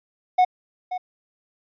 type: tone with echo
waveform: triangle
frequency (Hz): 733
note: F#5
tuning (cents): -16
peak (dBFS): -11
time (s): 0.38-0.45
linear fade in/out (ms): 10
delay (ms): 530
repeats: 1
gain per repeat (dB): -12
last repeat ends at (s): 0.98
effects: resampled to 11025 Hz

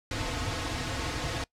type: noise with comb filter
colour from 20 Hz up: pink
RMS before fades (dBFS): -32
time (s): 0.11-1.44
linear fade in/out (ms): 2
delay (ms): 5.1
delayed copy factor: -0.9
effects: noise-tail reverb RT60 0.1 s tail -22 dB re dry + low-pass 6000 Hz 12 dB/octave

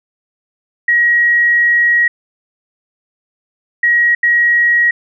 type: tone bursts at uneven times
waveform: sine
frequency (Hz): 1900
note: A#6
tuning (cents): +33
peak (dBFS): -8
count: 3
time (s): 0.88-2.08 / 3.83-4.15 / 4.23-4.91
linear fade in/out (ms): 5
effects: none

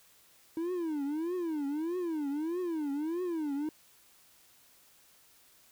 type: tone with vibrato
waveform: triangle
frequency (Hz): 318.5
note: D#4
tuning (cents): +41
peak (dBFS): -29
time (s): 0.57-3.69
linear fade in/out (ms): 2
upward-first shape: triangle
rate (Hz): 1.6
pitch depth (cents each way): 260
effects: white hiss -62 dBFS RMS until 5.71 s

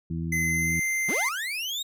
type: harmonic tone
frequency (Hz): 82.41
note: E2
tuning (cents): 0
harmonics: 1 / 2 / 3 / 4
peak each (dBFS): -34 / -29 / -38 / -39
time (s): 0.1-0.8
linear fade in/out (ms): 5
type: tone with pitch glide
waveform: square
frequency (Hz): 2051 to 2083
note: C7 to C7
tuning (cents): -35 to -8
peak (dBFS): -25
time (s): 0.32-1.29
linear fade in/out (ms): 5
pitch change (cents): +27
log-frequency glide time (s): 0.43-0.77
type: linear sweep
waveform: 35% pulse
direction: up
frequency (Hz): 127.4 to 3818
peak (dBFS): -27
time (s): 1.08-1.83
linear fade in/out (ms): 10
effects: none

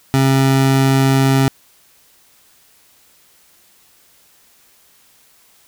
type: tone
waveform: 25% pulse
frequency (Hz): 134.6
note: C3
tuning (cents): +49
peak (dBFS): -7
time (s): 0.14-1.48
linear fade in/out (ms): 0
effects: white hiss -52 dBFS RMS until 5.67 s

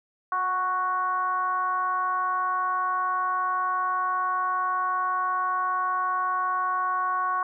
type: tone with frequency modulation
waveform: sine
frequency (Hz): 1108.7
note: C#6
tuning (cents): 0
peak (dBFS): -23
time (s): 0.32-7.43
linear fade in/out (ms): 2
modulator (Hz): 374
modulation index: 0.69
effects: none

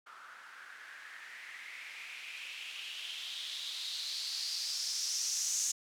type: noise with low-pass filter sweep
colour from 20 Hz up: violet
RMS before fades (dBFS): -40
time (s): 0.06-5.72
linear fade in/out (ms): 10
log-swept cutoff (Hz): 1300 to 6600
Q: 4.7
effects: none

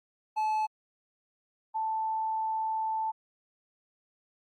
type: tone pair in turn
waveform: triangle / sine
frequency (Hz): 864 / 881.1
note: A5 / A5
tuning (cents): -32 / +2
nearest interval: unison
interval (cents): 34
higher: second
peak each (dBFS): -24 / -28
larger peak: first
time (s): 0.36-0.67 / 1.74-3.12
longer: second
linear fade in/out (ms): 20
effects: Opus 48 kbps

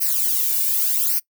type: noise with flanger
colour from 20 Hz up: violet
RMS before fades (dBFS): -20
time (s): 0-1.2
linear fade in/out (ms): 20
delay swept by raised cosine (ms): 0.27 to 1.57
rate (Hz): 0.85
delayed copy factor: -0.95
effects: noise-tail reverb RT60 0.1 s tail -22 dB re dry

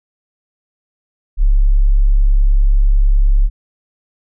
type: tone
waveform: sine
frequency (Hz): 34.65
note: C#1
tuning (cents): 0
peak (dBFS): -7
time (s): 1.37-3.5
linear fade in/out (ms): 50
effects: none

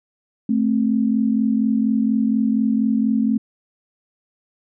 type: tone pair together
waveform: sine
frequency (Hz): 219 / 263.2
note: A3 / C4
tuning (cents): -8 / +10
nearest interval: minor third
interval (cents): 318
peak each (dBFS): -17 / -20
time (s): 0.49-3.38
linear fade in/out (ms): 5
effects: none

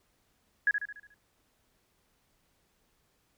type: tone with echo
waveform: sine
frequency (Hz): 1671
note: G#6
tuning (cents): +10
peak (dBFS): -21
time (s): 0.67-0.71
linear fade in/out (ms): 2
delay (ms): 72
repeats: 6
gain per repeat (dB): -6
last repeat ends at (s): 1.142
effects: pink hiss -72 dBFS RMS until 3.37 s

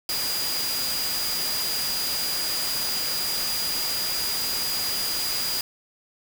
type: tone in noise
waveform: sine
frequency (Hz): 4870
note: D#8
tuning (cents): -38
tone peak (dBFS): -27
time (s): 0.09-5.61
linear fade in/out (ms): 2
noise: white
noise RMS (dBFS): -29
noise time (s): 0.09-5.61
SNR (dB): -1
effects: none

